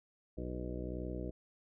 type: harmonic tone with a mistuned harmonic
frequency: 61.74 Hz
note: B1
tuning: in tune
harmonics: 1 / 2 / 3 / 4 / 5 / 6 / 7 / 8 / 9 / 10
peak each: -42 / -47 / -46 / -50 / -45 / -47 / -54 / -48 / -57 / -51 dBFS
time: 0.37-1.31 s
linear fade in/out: 10 ms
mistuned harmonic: 7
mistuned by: -53 cents
effects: none